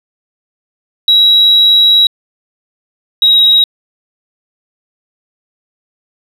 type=tone pair in turn; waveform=sine; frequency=3872 / 3821 Hz; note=B7 / A#7; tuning=-35 / +42 cents; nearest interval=unison; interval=23 cents; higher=first; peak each=-3 dBFS; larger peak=neither; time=1.08-2.07 / 3.22-3.64 s; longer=first; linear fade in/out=2 ms; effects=tanh soft clip ceiling 0 dBFS